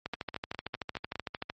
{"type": "two click trains", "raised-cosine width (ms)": 0.3, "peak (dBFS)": [-20, -18], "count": [6, 20], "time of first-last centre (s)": [[0.14, 1.156], [0.06, 1.499]], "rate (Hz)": [4.92, 13.2], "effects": ["high-pass 60 Hz 12 dB/octave", "MP3 32 kbps"]}